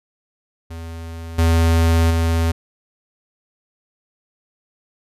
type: tone with level steps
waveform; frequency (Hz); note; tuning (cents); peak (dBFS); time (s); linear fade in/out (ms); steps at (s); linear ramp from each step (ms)
square; 82.6; E2; +4; -30 / -13 / -16; 0.7-2.52; 10; 1.38 / 2.1; 10
effects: resampled to 32000 Hz